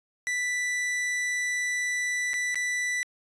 45% pulse tone with dropouts, 1976 Hz, B6, in tune, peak -26 dBFS, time 0.27-3.03 s, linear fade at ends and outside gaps 0 ms, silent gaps 2.334-2.34 / 2.545-2.556 s, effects resampled to 22050 Hz

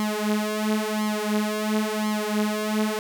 sawtooth tone with flanger, 213.1 Hz, G#3, 45 cents sharp, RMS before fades -25 dBFS, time 0-2.99 s, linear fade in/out 0 ms, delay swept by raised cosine 0.94 to 6.54 ms, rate 0.96 Hz, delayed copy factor +0.9, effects none

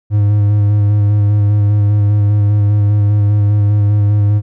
triangle tone with vibrato, 103.3 Hz, G#2, 9 cents flat, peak -6 dBFS, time 0.1-4.42 s, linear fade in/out 50 ms, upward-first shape square, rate 5 Hz, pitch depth 17 cents each way, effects none

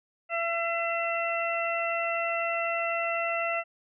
harmonic tone, 674 Hz, E5, 38 cents sharp, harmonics 1 / 2 / 3 / 4, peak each -30 / -33 / -34 / -32 dBFS, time 0.29-3.64 s, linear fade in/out 50 ms, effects none

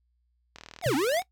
click train, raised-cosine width 0.2 ms, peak -25 dBFS, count 27, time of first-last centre 0.56-1.22 s, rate 39.4 Hz
square linear two-way sweep, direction down then up, 784 to 248.5 to 784 Hz, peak -24 dBFS, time 0.82-1.23 s, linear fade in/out 50 ms, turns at 0.95 s
sine tone with exponential decay, 127.8 Hz, C3, 40 cents flat, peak -23 dBFS, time 0.86-1.06 s, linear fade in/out 2 ms, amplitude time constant 42 ms
effects noise-tail reverb RT60 0.1 s tail -20 dB re dry + added 60 Hz sine -68 dBFS peak until 1.31 s

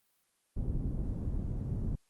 pink low-pass noise, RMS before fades -34 dBFS, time 0.56-1.96 s, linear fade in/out 10 ms, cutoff 200 Hz, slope 12 dB/octave, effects white hiss -74 dBFS RMS until 2.09 s + Opus 32 kbps

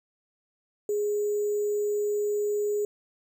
sine tone with sample-and-hold, 415.3 Hz, G#4, in tune, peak -24 dBFS, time 0.89-2.85 s, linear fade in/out 2 ms, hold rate 7350 Hz, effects none

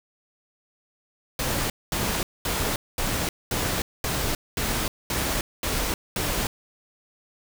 pink noise bursts, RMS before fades -26 dBFS, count 10, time 1.39-6.47 s, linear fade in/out 2 ms, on 310 ms, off 220 ms, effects none

